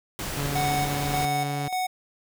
pink noise, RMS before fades -32 dBFS, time 0.19-1.25 s, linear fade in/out 0 ms
sawtooth tone, 142.5 Hz, C#3, 48 cents sharp, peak -24 dBFS, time 0.37-1.68 s, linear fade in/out 2 ms
square tone with tremolo, 740 Hz, F#5, in tune, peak -25 dBFS, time 0.55-1.87 s, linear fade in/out 10 ms, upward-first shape square, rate 1.7 Hz, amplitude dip 55%
effects none

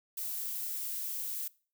violet noise, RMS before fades -37 dBFS, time 0.17-1.48 s, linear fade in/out 5 ms, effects noise-tail reverb RT60 0.4 s tail -22 dB re dry

